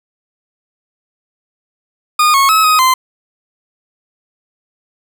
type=tone with pitch steps; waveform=40% pulse; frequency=1224 / 1096 / 1287 / 1255 / 1035 Hz; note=D#6 / C#6 / E6 / D#6 / C6; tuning=-29 / -20 / -42 / +15 / -19 cents; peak=-7 dBFS; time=2.19-2.94 s; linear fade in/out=5 ms; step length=150 ms; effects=none